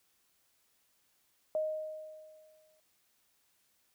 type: tone with exponential decay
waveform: sine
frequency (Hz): 622.3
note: D#5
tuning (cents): 0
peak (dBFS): -28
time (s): 1.55-2.8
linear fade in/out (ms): 1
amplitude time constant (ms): 270
effects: white hiss -73 dBFS RMS until 3.94 s